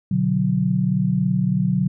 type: chord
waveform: sine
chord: B minor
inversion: none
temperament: equal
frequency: 123.47 / 146.83 / 185 Hz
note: B2 / D3 / F#3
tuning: 0 / 0 / 0 cents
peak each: -24 / -22 / -19 dBFS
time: 0.11-1.88 s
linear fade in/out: 5 ms
effects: none